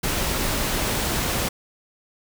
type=noise; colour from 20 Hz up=pink; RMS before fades=-24 dBFS; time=0.03-1.49 s; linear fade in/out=10 ms; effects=none